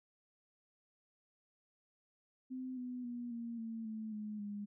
sine tone with pitch steps, 257.2 / 249 / 241.1 / 233.4 / 226 / 218.8 / 211.8 / 205.1 Hz, C4 / B3 / B3 / A#3 / A3 / A3 / G#3 / G#3, -30 / +14 / -41 / +2 / +47 / -9 / +34 / -21 cents, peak -40 dBFS, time 2.5-4.66 s, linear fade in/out 20 ms, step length 270 ms, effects none

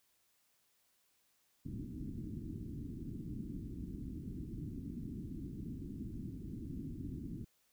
white low-pass noise, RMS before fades -44 dBFS, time 1.65-7.45 s, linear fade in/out 10 ms, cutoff 310 Hz, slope 48 dB/octave, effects white hiss -75 dBFS RMS until 7.72 s

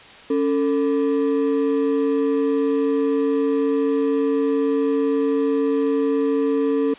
triangle ring-modulated tone, 362.6 Hz, F#4, 35 cents flat, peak -12 dBFS, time 0.3-6.94 s, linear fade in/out 5 ms, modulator 84.4 Hz, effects white hiss -43 dBFS RMS until 6.98 s + resampled to 8000 Hz

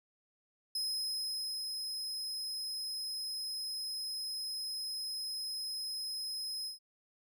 40% pulse tone with ADSR envelope, 5110 Hz, D#8, 45 cents sharp, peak -32 dBFS, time 0.75-6.79 s, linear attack 4 ms, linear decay 880 ms, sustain -4 dB, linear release 130 ms, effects none

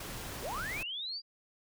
pink noise, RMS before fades -42 dBFS, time 0-0.83 s, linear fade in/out 5 ms
sine linear sweep, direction up, 293.4 to 4848 Hz, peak -36 dBFS, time 0.41-1.22 s, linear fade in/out 50 ms
effects none

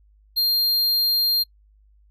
square tone, 4200 Hz, C8, 6 cents sharp, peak -18 dBFS, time 0.36-1.44 s, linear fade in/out 20 ms, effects noise-tail reverb RT60 0.1 s tail -26 dB re dry + added 51 Hz sine -53 dBFS peak until 2.1 s

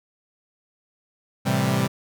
sawtooth chord, A minor seventh, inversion none, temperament equal, 110 / 130.81 / 164.81 / 196 Hz, A2 / C3 / E3 / G3, 0 / 0 / 0 / 0 cents, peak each -24 / -19 / -24 / -20 dBFS, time 1.45-1.88 s, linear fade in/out 20 ms, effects none

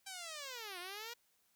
5% pulse linear two-way sweep, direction down then up, 790 to 345 to 483.5 Hz, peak -33 dBFS, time 0.06-1.14 s, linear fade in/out 10 ms, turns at 0.79 s, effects white hiss -75 dBFS RMS until 1.55 s

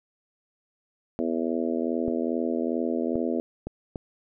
harmonic tone, 82.41 Hz, E2, in tune, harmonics 3 / 4 / 5 / 6 / 7 / 8, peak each -28 / -30 / -32 / -34 / -35 / -36 dBFS, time 1.19-3.4 s, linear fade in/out 0 ms
clicks, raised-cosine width 2 ms, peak -19 dBFS, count 4, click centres 2.081 / 3.156 / 3.67 / 3.958 s
effects none

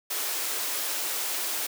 white high-pass noise, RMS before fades -30 dBFS, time 0.1-1.67 s, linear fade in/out 10 ms, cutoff 310 Hz, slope 24 dB/octave, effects none

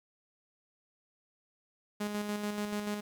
sawtooth tone with tremolo, 207.7 Hz, G#3, in tune, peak -28 dBFS, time 2-3.01 s, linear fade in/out 10 ms, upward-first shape square, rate 6.9 Hz, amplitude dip 40%, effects 10-bit

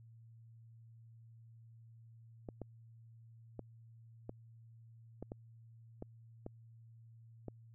clicks, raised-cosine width 2 ms, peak -30 dBFS, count 9, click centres 2.488 / 2.617 / 3.593 / 4.294 / 5.226 / 5.319 / 6.024 / 6.464 / 7.483 s, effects added 114 Hz sine -56 dBFS peak until 7.74 s

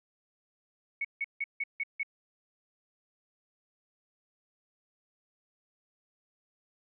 sine tone bursts, 2217 Hz, C#7, in tune, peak -29 dBFS, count 6, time 1.01-2.032 s, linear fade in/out 5 ms, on 37 ms, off 160 ms, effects none

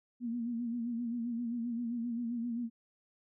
sine tone with vibrato, 236 Hz, A#3, 22 cents sharp, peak -33 dBFS, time 0.2-2.7 s, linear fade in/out 50 ms, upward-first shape sine, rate 7.6 Hz, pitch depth 61 cents each way, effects none

